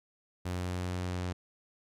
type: tone with low-pass filter sweep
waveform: sawtooth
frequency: 90.1 Hz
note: F#2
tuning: 45 cents flat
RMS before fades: -35 dBFS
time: 0.45-1.33 s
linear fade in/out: 10 ms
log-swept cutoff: 12000 to 7500 Hz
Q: 0.82
effects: none